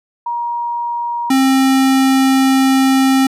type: tone pair in turn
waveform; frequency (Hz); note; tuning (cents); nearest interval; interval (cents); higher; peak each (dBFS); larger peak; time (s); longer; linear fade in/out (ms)
sine / square; 948 / 266; A#5 / C4; +29 / +29; octave + minor seventh; 2200; first; -17 / -10; second; 0.26-1.3 / 1.3-3.27; second; 5
effects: resampled to 32000 Hz